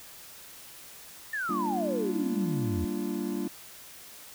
sine exponential sweep, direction down, 1819 to 78.1 Hz, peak -29 dBFS, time 1.33-2.85 s, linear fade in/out 5 ms
triangle chord, G minor seventh, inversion none, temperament equal with one note detuned, 196 / 233.1 / 293.7 / 344.2 Hz, G3 / Bb3 / D4 / F4, 0 / 0 / 0 / -25 cents, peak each -33 dBFS, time 1.49-3.48 s, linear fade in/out 5 ms
effects white hiss -48 dBFS RMS until 4.34 s

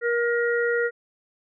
harmonic tone, 473.1 Hz, A#4, 26 cents sharp, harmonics 1 / 3 / 4, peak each -22 / -27 / -28 dBFS, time 0.01-0.91 s, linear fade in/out 50 ms, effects none

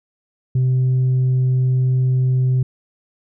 sine tone with tanh clipping, 128.5 Hz, C3, 31 cents flat, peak -14 dBFS, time 0.55-2.63 s, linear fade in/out 5 ms, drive 1 dB, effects none

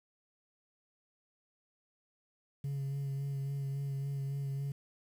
sine tone with vibrato, 138.59 Hz, C#3, in tune, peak -31 dBFS, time 2.64-4.72 s, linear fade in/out 5 ms, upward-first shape sine, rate 3.6 Hz, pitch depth 22 cents each way, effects tanh soft clip ceiling -33 dBFS + 10-bit

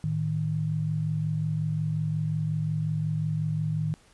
sine tone pair together, 110 / 155.56 Hz, A2 / D#3, 0 / 0 cents, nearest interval tritone, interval 600 cents, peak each -31 / -26 dBFS, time 0.04-3.94 s, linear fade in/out 0 ms, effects pink hiss -59 dBFS RMS until 4.13 s + resampled to 24000 Hz

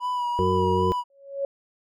triangle tone with vibrato, 979 Hz, B5, 15 cents flat, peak -22 dBFS, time 0-1.04 s, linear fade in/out 50 ms, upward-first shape sine, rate 2.5 Hz, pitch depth 30 cents each way
harmonic tone, 92.5 Hz, F#2, in tune, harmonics 1 / 2 / 4 / 5, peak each -27 / -28 / -24 / -26 dBFS, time 0.39-0.92 s, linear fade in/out 0 ms
sine tone with exponential growth, 554.4 Hz, C#5, in tune, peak -21 dBFS, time 1.1-1.45 s, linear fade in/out 2 ms, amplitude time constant 76 ms
effects none

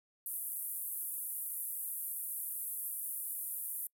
pink band-pass noise, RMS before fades -40 dBFS, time 0.26-3.87 s, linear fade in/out 2 ms, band 10000 to 15000 Hz, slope 48 dB/octave, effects noise-tail reverb RT60 0.1 s tail -26 dB re dry

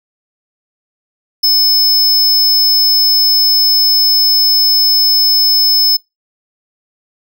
square tone, 5220 Hz, E8, 18 cents flat, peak -8 dBFS, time 1.43-5.97 s, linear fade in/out 10 ms, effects noise-tail reverb RT60 0.2 s tail -23 dB re dry

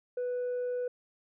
sine tone, 494 Hz, B4, in tune, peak -28 dBFS, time 0.17-0.88 s, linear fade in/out 5 ms, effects tanh soft clip ceiling -29 dBFS

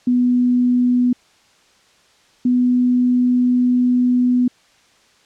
sine tone pair in turn, 246.9 / 248 Hz, B3 / B3, 0 / +7 cents, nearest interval unison, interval 7 cents, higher second, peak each -12 dBFS, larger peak neither, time 0.07-1.13 / 2.45-4.48 s, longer second, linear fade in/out 5 ms, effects white hiss -54 dBFS RMS until 5.25 s + low-pass 6000 Hz 12 dB/octave

